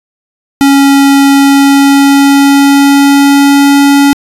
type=tone with pitch glide; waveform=square; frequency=277.5 to 281.4 Hz; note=C#4 to C#4; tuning=+2 to +26 cents; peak=-3 dBFS; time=0.61-4.13 s; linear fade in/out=0 ms; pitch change=+24 cents; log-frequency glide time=1.31-3.75 s; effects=resampled to 32000 Hz